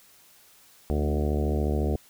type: harmonic tone with a mistuned harmonic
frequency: 74.1 Hz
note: D2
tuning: 16 cents sharp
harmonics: 1 / 2 / 3 / 4 / 5 / 6 / 7 / 8 / 9 / 10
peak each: -25 / -33 / -32 / -35 / -33 / -34 / -39 / -39 / -41 / -41 dBFS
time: 0.9-1.96 s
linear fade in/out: 0 ms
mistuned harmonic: 3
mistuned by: -20 cents
effects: white hiss -56 dBFS RMS until 2.09 s